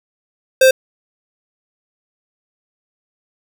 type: tone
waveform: square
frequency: 523.3 Hz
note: C5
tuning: in tune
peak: -7 dBFS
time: 0.61-0.71 s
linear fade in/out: 5 ms
effects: none